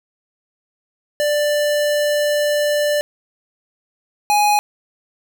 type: tone pair in turn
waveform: square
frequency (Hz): 590 / 831.7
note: D5 / G#5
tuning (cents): +8 / +2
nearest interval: tritone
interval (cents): 594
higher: second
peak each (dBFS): -16 / -13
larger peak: second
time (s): 1.2-3.01 / 4.3-4.59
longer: first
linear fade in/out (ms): 0
effects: none